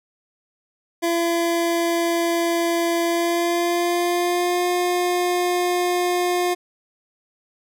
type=tone with pitch glide; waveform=25% pulse; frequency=338.9 to 356 Hz; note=E4 to F4; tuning=+48 to +33 cents; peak=-15 dBFS; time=1.02-6.55 s; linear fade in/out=20 ms; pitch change=+85 cents; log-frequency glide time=3.04-4.67 s; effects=none